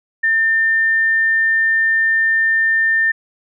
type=tone; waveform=sine; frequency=1800 Hz; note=A6; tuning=39 cents sharp; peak=-12 dBFS; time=0.23-3.12 s; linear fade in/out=10 ms; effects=none